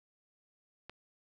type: click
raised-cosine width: 0.3 ms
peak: -29 dBFS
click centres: 0.896 s
effects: none